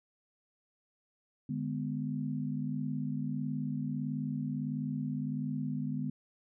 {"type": "chord", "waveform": "sine", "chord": "G# diminished", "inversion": "second", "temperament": "just", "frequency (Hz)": [149.51, 207.7, 249.2], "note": ["D3", "G#3", "B3"], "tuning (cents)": [31, 0, 16], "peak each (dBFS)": [-36, -38, -36], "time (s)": [1.49, 6.1], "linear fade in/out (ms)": 5, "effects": []}